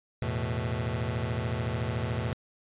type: chord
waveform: sawtooth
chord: E suspended fourth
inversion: none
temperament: just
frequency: 82.41 / 109.88 / 123.61 Hz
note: E2 / A2 / B2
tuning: 0 / -2 / +2 cents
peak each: -31 / -28 / -28 dBFS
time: 0.22-2.33 s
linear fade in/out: 0 ms
effects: resampled to 8000 Hz